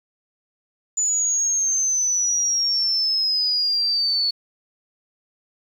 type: exponential sweep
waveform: sine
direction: down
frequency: 7000 to 4417 Hz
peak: -18 dBFS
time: 0.97-4.31 s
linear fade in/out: 10 ms
effects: 8-bit